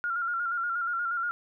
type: tone with vibrato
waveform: sine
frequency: 1395 Hz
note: F6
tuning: 2 cents flat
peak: -27 dBFS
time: 0.04-1.31 s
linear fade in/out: 0 ms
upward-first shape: square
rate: 8.4 Hz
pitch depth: 41 cents each way
effects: none